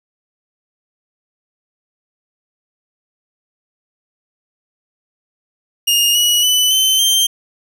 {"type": "tone with pitch steps", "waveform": "sawtooth", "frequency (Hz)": [2841, 2916, 2993, 3071, 3152], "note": ["F7", "F#7", "F#7", "G7", "G7"], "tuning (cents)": [29, -26, 19, -36, 9], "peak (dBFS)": -8, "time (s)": [5.87, 7.27], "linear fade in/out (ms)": 10, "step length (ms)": 280, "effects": []}